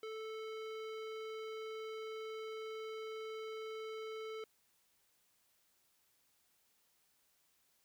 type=tone with low-pass filter; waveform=square; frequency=439 Hz; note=A4; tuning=4 cents flat; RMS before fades=-45 dBFS; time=0.03-4.44 s; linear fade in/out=2 ms; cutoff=3500 Hz; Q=1.1; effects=white hiss -75 dBFS RMS until 7.84 s